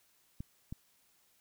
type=clicks; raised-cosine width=5 ms; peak=-28 dBFS; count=2; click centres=0.405 / 0.725 s; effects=white hiss -70 dBFS RMS until 1.4 s